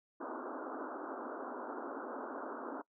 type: band-pass noise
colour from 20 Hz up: pink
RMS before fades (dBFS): -43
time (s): 0.2-2.82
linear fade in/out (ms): 10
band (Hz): 240 to 1500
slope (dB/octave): 96
effects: noise-tail reverb RT60 0.1 s tail -22 dB re dry